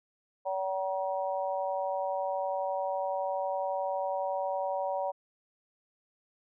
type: harmonic tone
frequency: 190.1 Hz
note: F#3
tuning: 47 cents sharp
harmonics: 3 / 4 / 5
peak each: -32 / -34 / -36 dBFS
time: 0.45-5.12 s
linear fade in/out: 20 ms
effects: none